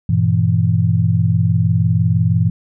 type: chord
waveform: sine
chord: E diminished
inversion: first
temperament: just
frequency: 98.89 / 118.67 / 164.81 Hz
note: G2 / Bb2 / E3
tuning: +16 / +31 / 0 cents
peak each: -16 dBFS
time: 0.09-2.5 s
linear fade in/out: 5 ms
effects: none